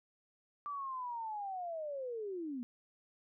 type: linear sweep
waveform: sine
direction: down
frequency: 1174.7 to 233.1 Hz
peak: -38 dBFS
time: 0.66-2.63 s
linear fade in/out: 0 ms
effects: none